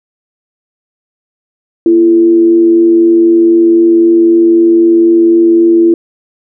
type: tone with frequency modulation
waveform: sine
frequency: 337.9 Hz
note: E4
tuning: 43 cents sharp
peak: -3 dBFS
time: 1.86-5.94 s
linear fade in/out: 2 ms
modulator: 96.1 Hz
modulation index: 0.26
effects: none